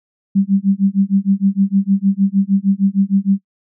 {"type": "tone with tremolo", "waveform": "sine", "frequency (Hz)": 196, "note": "G3", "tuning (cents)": 0, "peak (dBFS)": -8, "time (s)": [0.35, 3.39], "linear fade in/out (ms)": 10, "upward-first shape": "sine", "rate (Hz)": 6.5, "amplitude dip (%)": 100, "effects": ["noise-tail reverb RT60 0.1 s tail -23 dB re dry"]}